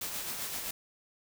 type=noise with tremolo; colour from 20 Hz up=white; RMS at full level=-36 dBFS; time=0.01-0.71 s; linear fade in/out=5 ms; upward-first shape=sine; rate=7.7 Hz; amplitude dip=35%; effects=none